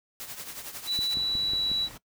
white noise with tremolo, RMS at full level -37 dBFS, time 0.2-1.14 s, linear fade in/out 0 ms, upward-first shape triangle, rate 11 Hz, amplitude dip 70%
sine tone with pitch glide, 3951 to 3926 Hz, B7 to B7, 0 to -11 cents, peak -25 dBFS, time 0.86-1.89 s, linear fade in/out 50 ms, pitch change -11 cents, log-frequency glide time 1.01-1.68 s
click train, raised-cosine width 3 ms, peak -26 dBFS, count 5, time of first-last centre 0.99-1.716 s, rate 5.51 Hz
pink noise, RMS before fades -45 dBFS, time 1.13-1.98 s, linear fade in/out 10 ms
effects noise-tail reverb RT60 0.1 s tail -20 dB re dry

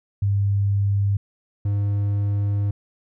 sine / triangle tone pair in turn, 100 / 101.51 Hz, G2 / G#2, +35 / -39 cents, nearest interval unison, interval 26 cents, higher second, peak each -17 dBFS, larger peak neither, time 0.22-1.17 / 1.65-2.71 s, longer second, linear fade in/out 5 ms, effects none

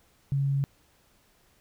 sine tone, 138.59 Hz, C#3, in tune, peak -23 dBFS, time 0.32-0.64 s, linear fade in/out 0 ms, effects pink hiss -64 dBFS RMS until 1.6 s

